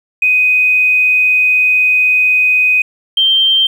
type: tone pair in turn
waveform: triangle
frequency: 2502 / 3145 Hz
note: D#7 / G7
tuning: +9 / +5 cents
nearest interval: major third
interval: 396 cents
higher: second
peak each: -4 dBFS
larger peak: neither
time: 0.22-2.82 / 3.17-3.67 s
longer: first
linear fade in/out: 5 ms
effects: tanh soft clip ceiling -6 dBFS